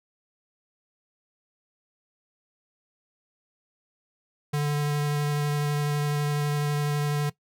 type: tone with vibrato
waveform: square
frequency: 146.8 Hz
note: D3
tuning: in tune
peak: -24 dBFS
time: 4.53-7.3 s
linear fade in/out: 10 ms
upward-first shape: sine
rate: 12 Hz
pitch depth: 10 cents each way
effects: noise-tail reverb RT60 0.1 s tail -18 dB re dry